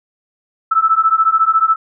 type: beating tone pair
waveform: sine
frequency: 1308 / 1322 Hz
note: E6 / E6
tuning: -14 / +5 cents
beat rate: 14 Hz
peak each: -13 dBFS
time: 0.71-1.76 s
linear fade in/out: 10 ms
effects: none